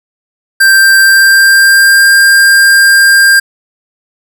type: tone with pitch glide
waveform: square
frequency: 1576 to 1597.1 Hz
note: G6 to G6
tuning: +9 to +32 cents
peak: -3 dBFS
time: 0.6-3.4 s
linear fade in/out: 10 ms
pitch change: +23 cents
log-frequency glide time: 1.01-2.09 s
effects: none